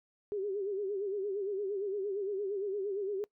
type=tone with vibrato; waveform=sine; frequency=398.2 Hz; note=G4; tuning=27 cents sharp; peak=-32 dBFS; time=0.32-3.24 s; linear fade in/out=0 ms; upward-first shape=sine; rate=8.7 Hz; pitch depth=93 cents each way; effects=noise-tail reverb RT60 0.1 s tail -23 dB re dry